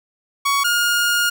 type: tone pair in turn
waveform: sawtooth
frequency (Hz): 1120 / 1423.4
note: C#6 / F6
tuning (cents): +18 / +33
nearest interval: major third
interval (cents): 415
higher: second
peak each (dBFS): -12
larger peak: neither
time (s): 0.45-0.64 / 0.64-1.3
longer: second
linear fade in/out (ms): 10
effects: none